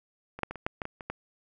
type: clicks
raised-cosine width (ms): 0.5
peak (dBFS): -25 / -12 / -22 / -25 / -13 / -18 / -20 / -25 / -18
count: 9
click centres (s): 0.39 / 0.433 / 0.51 / 0.557 / 0.665 / 0.818 / 0.854 / 1.008 / 1.1
effects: none